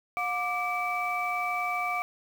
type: tone cluster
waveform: sine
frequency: 719 / 1177 / 2306 Hz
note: F#5 / D6 / D7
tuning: -50 / +3 / -32 cents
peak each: -31 dBFS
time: 0.17-2.02 s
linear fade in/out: 0 ms
effects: tanh soft clip ceiling -18 dBFS + 8-bit